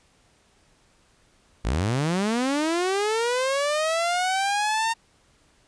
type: linear sweep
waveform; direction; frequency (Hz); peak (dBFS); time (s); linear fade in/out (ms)
sawtooth; up; 46.24 to 920; -18; 1.64-4.94; 20
effects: pink hiss -61 dBFS RMS until 5.67 s + resampled to 22050 Hz